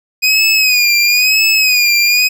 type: tone with vibrato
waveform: 25% pulse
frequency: 2489 Hz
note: D#7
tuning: in tune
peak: -5 dBFS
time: 0.22-2.29 s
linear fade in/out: 20 ms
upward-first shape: sine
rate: 1 Hz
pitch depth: 79 cents each way
effects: none